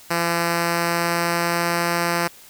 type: tone with pitch glide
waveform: 5% pulse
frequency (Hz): 170 to 171.38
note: F3 to F3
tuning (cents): -46 to -32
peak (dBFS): -8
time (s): 0.1-2.28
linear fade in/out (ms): 10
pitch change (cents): +14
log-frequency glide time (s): 0.39-1.84
effects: white hiss -46 dBFS RMS until 2.49 s